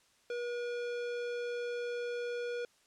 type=tone with tanh clipping; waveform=sine; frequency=481.4 Hz; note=B4; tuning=44 cents flat; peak=-37 dBFS; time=0.3-2.65 s; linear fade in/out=2 ms; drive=18 dB; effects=white hiss -68 dBFS RMS until 2.86 s + low-pass 8000 Hz 12 dB/octave